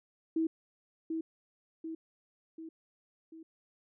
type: tone with echo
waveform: sine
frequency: 323.5 Hz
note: E4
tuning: 32 cents flat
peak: -27 dBFS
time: 0.36-0.47 s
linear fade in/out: 5 ms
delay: 740 ms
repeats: 4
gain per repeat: -5 dB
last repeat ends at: 3.43 s
effects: none